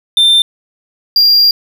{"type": "tone pair in turn", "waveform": "triangle", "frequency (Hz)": [3580, 4779], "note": ["A7", "D8"], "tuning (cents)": [29, 29], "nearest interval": "perfect fourth", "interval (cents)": 500, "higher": "second", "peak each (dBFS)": -4, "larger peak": "neither", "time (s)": [[0.17, 0.42], [1.16, 1.51]], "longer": "second", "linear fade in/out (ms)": 2, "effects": []}